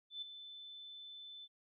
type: tone with ADSR envelope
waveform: sine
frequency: 3520 Hz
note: A7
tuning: in tune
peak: -39 dBFS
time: 0.1-1.48 s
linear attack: 120 ms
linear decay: 8 ms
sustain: -10 dB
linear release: 41 ms
effects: none